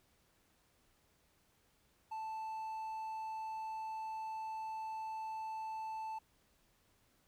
triangle tone, 880 Hz, A5, in tune, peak -38 dBFS, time 2.11-6.19 s, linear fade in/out 10 ms, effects pink hiss -73 dBFS RMS until 7.27 s

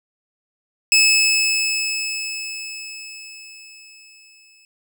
20% pulse tone with exponential decay, 2599 Hz, E7, 25 cents flat, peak -6 dBFS, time 0.92-4.65 s, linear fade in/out 1 ms, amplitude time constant 810 ms, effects none

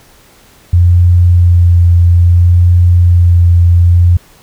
sine tone with vibrato, 87.31 Hz, F2, in tune, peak -3 dBFS, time 0.73-4.17 s, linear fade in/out 5 ms, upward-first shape sine, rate 0.61 Hz, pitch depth 15 cents each way, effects pink hiss -43 dBFS RMS until 4.42 s

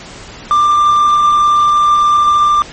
triangle tone, 1187 Hz, D6, 18 cents sharp, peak -5 dBFS, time 0.51-2.62 s, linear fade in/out 0 ms, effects pink hiss -32 dBFS RMS until 2.72 s + MP3 32 kbps

